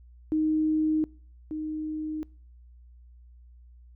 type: tone pair in turn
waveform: sine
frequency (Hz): 311.1 / 309.5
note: D#4 / D#4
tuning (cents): 0 / -9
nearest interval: unison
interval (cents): 9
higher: first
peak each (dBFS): -22 / -30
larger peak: first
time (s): 0.32-1.04 / 1.51-2.23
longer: neither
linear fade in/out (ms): 0
effects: noise-tail reverb RT60 0.5 s tail -26 dB re dry + added 60 Hz sine -49 dBFS peak until 3.95 s